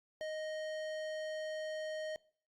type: tone with tanh clipping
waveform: sine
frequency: 622.3 Hz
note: D#5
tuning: in tune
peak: -40 dBFS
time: 0.21-2.16 s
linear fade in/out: 0 ms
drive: 17 dB
effects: noise-tail reverb RT60 0.5 s tail -23 dB re dry + Opus 48 kbps